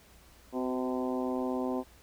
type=harmonic tone with a mistuned harmonic; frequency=128.1 Hz; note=C3; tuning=36 cents flat; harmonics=2 / 3 / 4 / 5 / 6 / 7 / 8; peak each=-32 / -36 / -38 / -40 / -42 / -43 / -44 dBFS; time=0.52-1.84 s; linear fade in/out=50 ms; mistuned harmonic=3; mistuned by=-32 cents; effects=added 60 Hz sine -59 dBFS peak until 2.02 s + pink hiss -59 dBFS RMS until 2.02 s